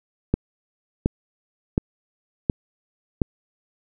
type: click train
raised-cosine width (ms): 3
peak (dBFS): -5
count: 5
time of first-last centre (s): 0.34-3.218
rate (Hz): 1.39
effects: none